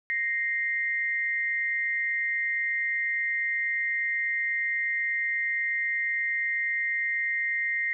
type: tone pair together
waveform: sine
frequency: 1864.7 / 2093 Hz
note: A#6 / C7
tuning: 0 / 0 cents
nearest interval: major second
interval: 200 cents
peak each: -28 dBFS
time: 0.1-7.93 s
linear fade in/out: 0 ms
effects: none